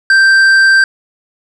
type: tone with tanh clipping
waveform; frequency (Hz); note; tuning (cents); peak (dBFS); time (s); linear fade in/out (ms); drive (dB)
triangle; 1568; G6; 0; -6; 0.1-0.84; 2; 12
effects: none